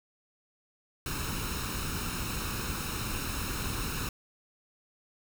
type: noise with comb filter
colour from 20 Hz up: pink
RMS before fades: -34 dBFS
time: 1.06-4.09 s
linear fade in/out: 2 ms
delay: 0.75 ms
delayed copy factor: +0.65
effects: none